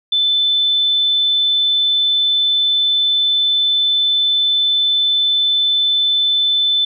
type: tone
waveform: sine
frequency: 3520 Hz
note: A7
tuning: in tune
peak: -12 dBFS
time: 0.12-6.85 s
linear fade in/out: 5 ms
effects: none